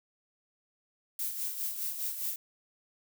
violet noise with tremolo, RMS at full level -33 dBFS, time 1.19-2.36 s, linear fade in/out 2 ms, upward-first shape sine, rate 4.9 Hz, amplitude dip 55%, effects none

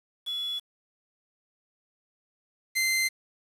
sine / sawtooth tone pair in turn, 3405 / 2077 Hz, G#7 / C7, +42 / -13 cents, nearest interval major sixth, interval 855 cents, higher first, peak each -29 / -20 dBFS, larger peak second, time 0.26-0.6 / 2.75-3.09 s, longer neither, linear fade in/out 20 ms, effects resampled to 32000 Hz + 8-bit

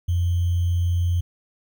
sine tone with sample-and-hold, 87.31 Hz, F2, in tune, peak -18 dBFS, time 0.08-1.21 s, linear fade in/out 10 ms, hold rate 3150 Hz, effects none

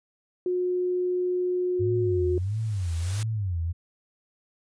sine tone, 361.4 Hz, F#4, 41 cents flat, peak -23 dBFS, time 0.46-2.38 s, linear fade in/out 2 ms
sine tone with vibrato, 96.2 Hz, G2, 32 cents flat, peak -25 dBFS, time 1.79-3.73 s, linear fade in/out 20 ms, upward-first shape sine, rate 1.5 Hz, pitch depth 260 cents each way
white noise with exponential growth, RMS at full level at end -35 dBFS, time 1.94-3.23 s, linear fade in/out 2 ms, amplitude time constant 280 ms
effects resampled to 22050 Hz

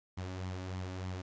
sawtooth tone with flanger, 92.5 Hz, F#2, in tune, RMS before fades -40 dBFS, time 0.17-1.22 s, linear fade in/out 10 ms, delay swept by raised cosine 0.92 to 3.52 ms, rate 3.3 Hz, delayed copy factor +0.5, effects resampled to 16000 Hz + 12-bit

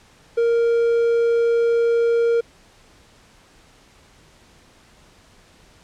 triangle tone, 466.2 Hz, A#4, in tune, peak -13 dBFS, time 0.37-2.41 s, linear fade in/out 10 ms, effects pink hiss -52 dBFS RMS until 5.83 s + low-pass 8000 Hz 12 dB/octave

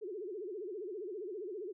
sine tone with vibrato, 392.1 Hz, G4, in tune, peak -39 dBFS, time 0.01-1.73 s, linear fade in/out 20 ms, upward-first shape sine, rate 15 Hz, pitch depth 210 cents each way, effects none

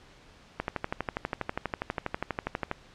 click train, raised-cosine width 0.5 ms, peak -14 dBFS, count 27, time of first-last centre 0.6-2.714 s, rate 12.3 Hz, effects pink hiss -55 dBFS RMS until 2.94 s + low-pass 5000 Hz 12 dB/octave

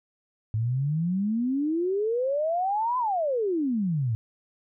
sine exponential two-way sweep, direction up then down, 106.2 to 1027 to 106.2 Hz, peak -23 dBFS, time 0.54-4.15 s, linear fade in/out 0 ms, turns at 2.98 s, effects none

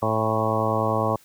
harmonic tone with a mistuned harmonic, 110 Hz, A2, in tune, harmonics 1 / 2 / 3 / 4 / 5 / 6 / 7 / 8 / 9 / 10, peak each -27 / -30 / -32 / -30 / -27 / -29 / -30 / -33 / -30 / -28 dBFS, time 0.02-1.16 s, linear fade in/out 5 ms, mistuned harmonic 7, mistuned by +31 cents, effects white hiss -55 dBFS RMS until 1.24 s + high-pass 60 Hz 12 dB/octave

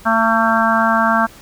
harmonic tone, 225.3 Hz, A3, 41 cents sharp, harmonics 1 / 3 / 4 / 5 / 6 / 7, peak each -19 / -19 / -19 / -19 / -19 / -19 dBFS, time 0.05-1.27 s, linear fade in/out 20 ms, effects pink hiss -42 dBFS RMS until 1.41 s

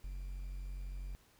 triangle tone with quantisation, 46.25 Hz, F#1, in tune, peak -38 dBFS, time 0.04-1.15 s, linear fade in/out 0 ms, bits 11, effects pink hiss -67 dBFS RMS until 1.39 s

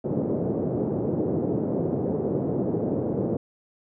white band-pass noise, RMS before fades -26 dBFS, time 0.04-3.37 s, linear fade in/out 5 ms, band 110 to 470 Hz, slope 24 dB/octave, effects none

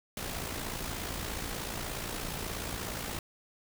pink noise with amplitude modulation, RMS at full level -35 dBFS, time 0.17-3.19 s, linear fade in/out 2 ms, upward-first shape sine, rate 56.8 Hz, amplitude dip 50%, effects none

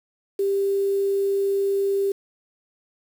sine tone with quantisation, 395.4 Hz, G4, 15 cents sharp, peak -19 dBFS, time 0.39-2.12 s, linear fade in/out 5 ms, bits 7, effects none

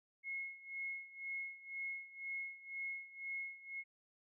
sine tone with tremolo, 2169 Hz, C#7, 38 cents flat, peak -39 dBFS, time 0.23-3.84 s, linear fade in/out 50 ms, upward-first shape sine, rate 2 Hz, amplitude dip 85%, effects none

